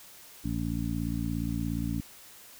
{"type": "harmonic tone", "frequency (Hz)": 57.1, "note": "A#1", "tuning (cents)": -35, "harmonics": [1, 2, 3, 4, 5], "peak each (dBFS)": [-35, -35, -35, -35, -35], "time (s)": [0.44, 2.01], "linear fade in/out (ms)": 10, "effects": ["white hiss -51 dBFS RMS until 2.59 s"]}